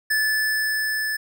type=tone with level ramp; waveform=square; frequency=1739 Hz; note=A6; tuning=21 cents flat; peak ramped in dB=-19 to -24 dBFS; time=0.1-1.17 s; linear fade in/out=10 ms; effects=none